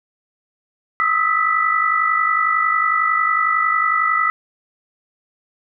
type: tone cluster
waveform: sine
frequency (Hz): 1257 / 1308 / 1973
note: D#6 / E6 / B6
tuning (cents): +17 / -14 / -2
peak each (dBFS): -19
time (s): 1-4.3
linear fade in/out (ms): 0
effects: none